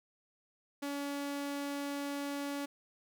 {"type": "tone", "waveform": "sawtooth", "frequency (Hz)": 283.6, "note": "C#4", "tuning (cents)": 40, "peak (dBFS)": -32, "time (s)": [0.82, 2.66], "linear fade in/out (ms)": 10, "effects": []}